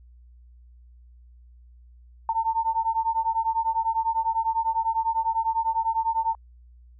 sine beating tone pair, 896 / 906 Hz, A5 / A#5, +31 / -50 cents, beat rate 10 Hz, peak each -25 dBFS, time 2.29-6.35 s, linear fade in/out 2 ms, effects added 60 Hz sine -48 dBFS peak until 6.99 s

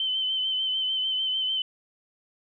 sine tone with vibrato, 3068 Hz, G7, 38 cents flat, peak -24 dBFS, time 0-1.62 s, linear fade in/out 2 ms, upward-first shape sine, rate 6.7 Hz, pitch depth 31 cents each way, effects none

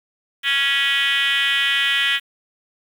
sine tone with frequency modulation, 2489 Hz, D#7, in tune, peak -14 dBFS, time 0.43-2.2 s, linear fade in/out 50 ms, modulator 275 Hz, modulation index 3.4, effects tanh soft clip ceiling -14 dBFS + 7-bit

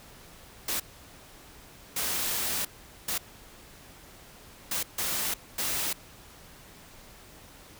white noise bursts at uneven times, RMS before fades -30 dBFS, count 6, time 0.68-0.8 / 1.96-2.65 / 3.08-3.18 / 4.71-4.83 / 4.98-5.34 / 5.58-5.93 s, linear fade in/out 5 ms, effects pink hiss -51 dBFS RMS until 7.79 s

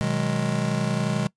square chord, G# minor seventh, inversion first, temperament just, 124.59 / 155.74 / 186.89 / 207.7 Hz, B2 / D#3 / F#3 / G#3, +16 / +2 / +18 / 0 cents, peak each -29 / -28 / -31 / -28 dBFS, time 0.01-1.27 s, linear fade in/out 0 ms, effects noise-tail reverb RT60 0.1 s tail -21 dB re dry + resampled to 22050 Hz

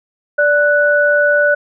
sine tone pair together, 585 / 1481 Hz, D5 / F#6, -7 / +1 cents, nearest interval octave + major third, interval 1608 cents, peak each -12 dBFS, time 0.38-1.55 s, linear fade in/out 10 ms, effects none

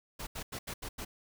pink noise bursts at uneven times, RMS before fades -40 dBFS, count 6, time 0.19-0.27 / 0.35-0.43 / 0.52-0.59 / 0.67-0.74 / 0.82-0.89 / 0.98-1.05 s, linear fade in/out 10 ms, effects none

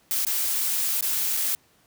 blue noise with dropouts, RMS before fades -25 dBFS, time 0.11-1.55 s, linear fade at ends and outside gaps 0 ms, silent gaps 0.25-0.267 / 1.009-1.025 / 1.368-1.372 s, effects pink hiss -61 dBFS RMS until 1.86 s + high-pass 80 Hz 12 dB/octave

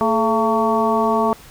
harmonic tone with a mistuned harmonic, 225 Hz, A3, 39 cents sharp, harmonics 1 / 2 / 3 / 4 / 5, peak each -21 / -21 / -21 / -21 / -21 dBFS, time 0.01-1.33 s, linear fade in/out 0 ms, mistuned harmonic 2, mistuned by -79 cents, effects pink hiss -43 dBFS RMS until 1.5 s

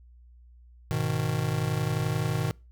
square chord, G# minor, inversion none, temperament just, 103.83 / 124.59 / 155.74 Hz, G#2 / B2 / D#3, 0 / +16 / +2 cents, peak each -33 / -30 / -30 dBFS, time 0.91-2.51 s, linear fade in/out 0 ms, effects noise-tail reverb RT60 0.3 s tail -25 dB re dry + added 60 Hz sine -50 dBFS peak until 2.71 s

